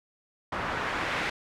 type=noise with low-pass filter sweep; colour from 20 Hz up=white; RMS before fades=-31 dBFS; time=0.52-1.3 s; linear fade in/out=5 ms; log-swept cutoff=1300 to 2200 Hz; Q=1.2; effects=none